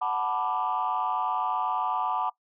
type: chord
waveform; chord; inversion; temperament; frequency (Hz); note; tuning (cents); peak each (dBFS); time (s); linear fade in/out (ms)
sine; B minor seventh; second; equal with one note detuned; 740 / 880 / 987.8 / 1178.1; F#5 / A5 / B5 / D6; 0 / 0 / 0 / +5; -30; 0.01-2.3; 10
effects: noise-tail reverb RT60 0.1 s tail -20 dB re dry + tanh soft clip ceiling -18 dBFS